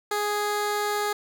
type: tone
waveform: 15% pulse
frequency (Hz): 415.3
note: G#4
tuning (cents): 0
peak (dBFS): -18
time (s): 0.11-1.13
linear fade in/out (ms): 5
effects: none